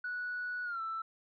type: tone with pitch glide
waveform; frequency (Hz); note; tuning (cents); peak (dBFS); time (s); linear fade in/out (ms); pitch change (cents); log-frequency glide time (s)
sine; 1472 to 1326.6; F#6 to E6; -9 to +11; -34; 0.04-1.02; 5; -180; 0.64-0.81
effects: tanh soft clip ceiling -31 dBFS